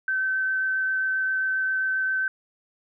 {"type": "tone with vibrato", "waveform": "sine", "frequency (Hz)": 1537, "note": "G6", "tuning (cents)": -35, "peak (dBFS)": -22, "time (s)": [0.08, 2.28], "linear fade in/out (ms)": 2, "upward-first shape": "triangle", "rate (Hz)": 7.5, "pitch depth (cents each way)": 10, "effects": []}